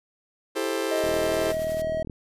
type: chord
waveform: 40% pulse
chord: A minor seventh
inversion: second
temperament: just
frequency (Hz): 330 / 396 / 440 / 528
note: E4 / G4 / A4 / C5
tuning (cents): +2 / +18 / 0 / +16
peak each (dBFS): -30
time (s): 0.55-1.53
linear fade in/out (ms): 20
type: tone with pitch glide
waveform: triangle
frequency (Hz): 627 to 636.1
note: D#5 to D#5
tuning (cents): +13 to +38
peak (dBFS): -23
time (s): 0.91-2.03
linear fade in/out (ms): 5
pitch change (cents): +25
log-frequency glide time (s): 1.24-1.31
type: noise with tremolo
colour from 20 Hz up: white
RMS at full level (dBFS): -42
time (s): 0.96-1.82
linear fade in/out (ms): 5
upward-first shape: sine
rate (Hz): 11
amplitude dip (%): 45
type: click train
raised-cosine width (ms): 3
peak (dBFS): -23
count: 43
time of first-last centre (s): 1.04-2.098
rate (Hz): 39.7
effects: resampled to 32000 Hz